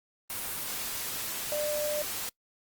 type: tone in noise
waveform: sine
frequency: 596 Hz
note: D5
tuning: 25 cents sharp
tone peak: -29 dBFS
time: 1.52-2.02 s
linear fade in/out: 0 ms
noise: white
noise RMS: -35 dBFS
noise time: 0.3-2.29 s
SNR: +3 dB
effects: noise-tail reverb RT60 0.1 s tail -24 dB re dry + Opus 32 kbps